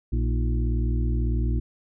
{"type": "harmonic tone with a mistuned harmonic", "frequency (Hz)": 58.27, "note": "A#1", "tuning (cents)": 0, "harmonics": [1, 2, 4, 5, 6], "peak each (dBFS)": [-22, -28, -34, -36, -38], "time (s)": [0.12, 1.6], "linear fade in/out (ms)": 10, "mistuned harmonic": 5, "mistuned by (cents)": 96, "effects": []}